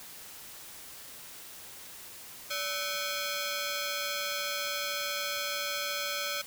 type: ring-modulated tone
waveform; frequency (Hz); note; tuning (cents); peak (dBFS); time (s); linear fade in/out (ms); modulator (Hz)
10% pulse; 940; A#5; +14; -20; 2.5-6.42; 10; 363
effects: white hiss -47 dBFS RMS until 6.46 s